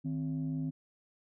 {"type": "tone pair together", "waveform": "sine", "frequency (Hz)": [155.55, 261.6], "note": ["D#3", "C4"], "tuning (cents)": [0, 0], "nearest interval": "major sixth", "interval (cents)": 900, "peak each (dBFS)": [-33, -34], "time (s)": [0.04, 0.71], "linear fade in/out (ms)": 20, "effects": ["tanh soft clip ceiling -27 dBFS"]}